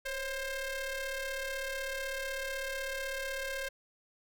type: ring-modulated tone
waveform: sawtooth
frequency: 526 Hz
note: C5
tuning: 9 cents sharp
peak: -28 dBFS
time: 0.05-3.69 s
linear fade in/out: 10 ms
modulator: 1070 Hz
effects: none